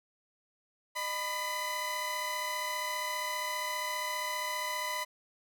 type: tone cluster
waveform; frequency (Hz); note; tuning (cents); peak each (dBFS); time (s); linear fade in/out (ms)
sawtooth; 609 / 995 / 2025; D#5 / B5 / B6; -37 / +13 / +43; -38 / -31 / -35; 0.95-5.05; 20
effects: none